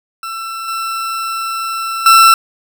40% pulse tone with level steps, 1339 Hz, E6, 27 cents sharp, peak -21 / -17 / -3 dBFS, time 0.23-2.34 s, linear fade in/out 2 ms, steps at 0.68 / 2.06 s, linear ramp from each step 2 ms, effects none

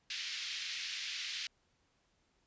white band-pass noise, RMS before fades -41 dBFS, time 0.1-1.47 s, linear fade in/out 2 ms, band 2000 to 4900 Hz, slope 24 dB/octave, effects pink hiss -75 dBFS RMS until 2.46 s + resampled to 16000 Hz

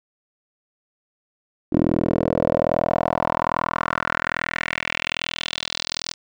10% pulse tone with band-pass filter sweep, 41.2 Hz, E1, in tune, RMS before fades -23 dBFS, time 1.72-6.14 s, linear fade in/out 10 ms, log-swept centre 320 to 5200 Hz, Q 3, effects none

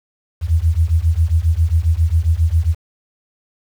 sine beating tone pair, 78.2 / 85.6 Hz, D#2 / F2, +9 / -34 cents, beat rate 7.4 Hz, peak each -15 dBFS, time 0.41-2.75 s, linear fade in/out 50 ms, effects 7-bit

